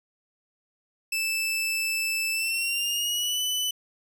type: tone with pitch glide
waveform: sawtooth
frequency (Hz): 2637 to 2994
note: E7 to F#7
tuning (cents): 0 to +20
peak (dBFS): -22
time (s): 1.12-3.71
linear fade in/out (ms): 5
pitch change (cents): +220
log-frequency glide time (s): 2.32-3.41
effects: none